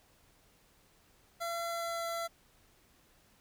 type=tone with pitch glide; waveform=25% pulse; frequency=679 to 673.9 Hz; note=F5 to E5; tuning=-49 to +38 cents; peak=-31 dBFS; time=1.4-2.28 s; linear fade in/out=20 ms; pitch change=-13 cents; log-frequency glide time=1.67-2.02 s; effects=pink hiss -66 dBFS RMS until 3.4 s